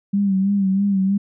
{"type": "tone with vibrato", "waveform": "sine", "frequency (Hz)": 196, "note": "G3", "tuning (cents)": 0, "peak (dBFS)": -15, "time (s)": [0.13, 1.18], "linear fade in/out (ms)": 10, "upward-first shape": "sine", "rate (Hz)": 3.1, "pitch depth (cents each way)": 56, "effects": []}